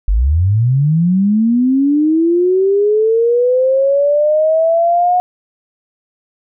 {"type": "linear sweep", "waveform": "sine", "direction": "up", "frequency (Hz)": [43.94, 727], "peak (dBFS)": -9, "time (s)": [0.08, 5.2], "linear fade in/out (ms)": 0, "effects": []}